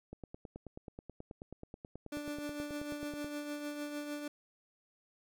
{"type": "click train", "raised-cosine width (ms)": 2, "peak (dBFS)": -32, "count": 30, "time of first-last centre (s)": [0.13, 3.245], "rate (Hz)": 9.31}
{"type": "tone with tremolo", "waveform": "30% pulse", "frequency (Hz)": 293.7, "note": "D4", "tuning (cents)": 0, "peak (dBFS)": -34, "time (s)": [2.12, 4.28], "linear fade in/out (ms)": 5, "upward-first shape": "triangle", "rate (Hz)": 6.6, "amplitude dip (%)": 50}
{"effects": []}